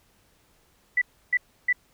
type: tone bursts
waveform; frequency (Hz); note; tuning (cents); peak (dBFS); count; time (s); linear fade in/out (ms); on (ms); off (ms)
sine; 1975.5; B6; 0; -18; 3; 0.97-1.728; 5; 46; 310
effects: pink hiss -63 dBFS RMS until 1.93 s